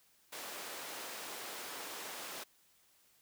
pink high-pass noise, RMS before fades -45 dBFS, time 0.32-2.44 s, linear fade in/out 10 ms, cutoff 460 Hz, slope 12 dB/octave, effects white hiss -69 dBFS RMS until 3.21 s

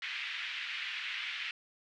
pink band-pass noise, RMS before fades -39 dBFS, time 0.02-1.51 s, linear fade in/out 2 ms, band 1900 to 3200 Hz, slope 24 dB/octave, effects none

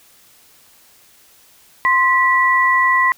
sine tone pair together, 1044 / 1953.8 Hz, C6 / B6, -4 / -19 cents, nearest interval major seventh, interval 1085 cents, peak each -14 dBFS, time 1.85-3.12 s, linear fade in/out 0 ms, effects white hiss -50 dBFS RMS until 3.17 s

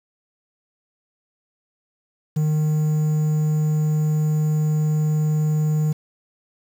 triangle tone with quantisation, 153.3 Hz, D#3, 25 cents flat, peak -15 dBFS, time 2.36-5.93 s, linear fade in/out 10 ms, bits 7, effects none

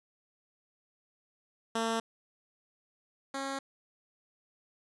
10% pulse tone pair in turn, 226.7 / 272.3 Hz, A#3 / C#4, -48 / -31 cents, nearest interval minor third, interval 317 cents, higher second, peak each -21 / -26 dBFS, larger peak first, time 1.75-2 / 3.34-3.59 s, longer neither, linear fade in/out 5 ms, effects resampled to 22050 Hz

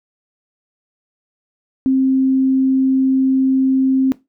sine tone, 264.3 Hz, C4, 18 cents sharp, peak -11 dBFS, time 1.86-4.12 s, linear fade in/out 0 ms, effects noise-tail reverb RT60 0.2 s tail -18 dB re dry

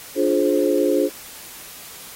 sine chord, D half-diminished seventh, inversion none, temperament just, 293.7 / 352.4 / 422.9 / 528.6 Hz, D4 / F4 / Ab4 / C5, 0 / +16 / +31 / +18 cents, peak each -21 dBFS, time 0.15-1.1 s, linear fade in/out 50 ms, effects white hiss -39 dBFS RMS until 2.15 s + AAC 48 kbps

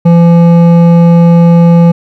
sine tone with hard clipping, 170 Hz, F3, 46 cents flat, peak -3 dBFS, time 0.05-1.92 s, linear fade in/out 10 ms, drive 10 dB, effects none

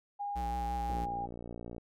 sine tone with pitch glide, 813 to 807.4 Hz, G#5 to G#5, -37 to -49 cents, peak -34 dBFS, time 0.19-1.27 s, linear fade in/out 20 ms, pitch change -12 cents, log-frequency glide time 1.07-1.16 s
square tone with vibrato, 60.4 Hz, B1, 38 cents flat, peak -37 dBFS, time 0.35-1.06 s, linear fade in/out 20 ms, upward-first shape triangle, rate 5.7 Hz, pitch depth 84 cents each way
click train, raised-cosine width 2 ms, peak -30 dBFS, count 53, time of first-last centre 0.9-1.781 s, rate 59 Hz
effects none

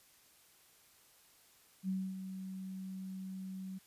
sine tone with ADSR envelope, 189.2 Hz, F#3, 39 cents sharp, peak -32 dBFS, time 1.83-3.79 s, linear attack 56 ms, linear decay 260 ms, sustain -9 dB, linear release 17 ms, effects white hiss -65 dBFS RMS until 3.86 s + resampled to 32000 Hz

